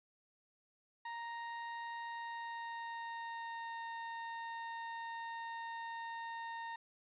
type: tone with pitch glide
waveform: 30% pulse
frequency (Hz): 932.3 to 921.1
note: A#5 to A#5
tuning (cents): 0 to -21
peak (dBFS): -39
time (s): 1.05-6.76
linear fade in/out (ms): 5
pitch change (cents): -21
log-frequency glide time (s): 2.04-3.81
effects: resampled to 8000 Hz + 12-bit